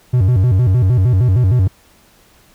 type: tone with vibrato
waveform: triangle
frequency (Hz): 108.1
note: A2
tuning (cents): -30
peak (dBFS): -7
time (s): 0.13-1.68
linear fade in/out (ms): 10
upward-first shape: square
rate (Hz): 6.5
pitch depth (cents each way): 250
effects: pink hiss -50 dBFS RMS until 2.54 s